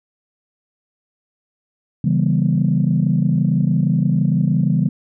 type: chord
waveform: sine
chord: C# half-diminished seventh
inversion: none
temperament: equal with one note detuned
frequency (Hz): 138.59 / 164.81 / 196 / 240.7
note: C#3 / E3 / G3 / B3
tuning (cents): 0 / 0 / 0 / -44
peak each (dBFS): -18 / -17 / -19 / -23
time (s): 2.04-4.89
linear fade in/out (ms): 5
effects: tanh soft clip ceiling -5 dBFS